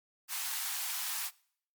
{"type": "high-pass noise", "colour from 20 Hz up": "white", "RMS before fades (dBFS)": -36, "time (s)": [0.28, 1.31], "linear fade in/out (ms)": 50, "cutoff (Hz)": 750, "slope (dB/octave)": 48, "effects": ["noise-tail reverb RT60 0.6 s tail -23 dB re dry", "MP3 96 kbps"]}